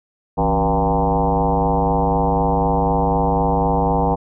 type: tone with frequency modulation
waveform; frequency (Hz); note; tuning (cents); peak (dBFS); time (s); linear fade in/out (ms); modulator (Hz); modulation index
sine; 480; B4; -49; -14; 0.37-4.16; 20; 104; 4.3
effects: none